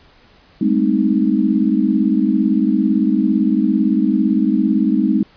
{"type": "tone cluster", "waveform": "sine", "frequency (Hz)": [199.3, 217.1, 259.3, 311.7], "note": ["G3", "A3", "C4", "D#4"], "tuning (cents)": [29, -23, -15, 3], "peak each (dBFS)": -18, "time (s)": [0.61, 5.23], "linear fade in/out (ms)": 5, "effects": ["pink hiss -50 dBFS RMS until 5.36 s", "resampled to 11025 Hz"]}